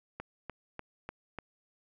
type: click train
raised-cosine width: 0.5 ms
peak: -24 dBFS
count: 5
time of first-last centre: 0.2-1.387 s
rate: 3.37 Hz
effects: none